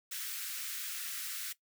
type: high-pass noise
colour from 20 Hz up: white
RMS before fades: -40 dBFS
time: 0.11-1.53 s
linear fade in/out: 10 ms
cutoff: 1300 Hz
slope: 48 dB/octave
effects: noise-tail reverb RT60 0.1 s tail -17 dB re dry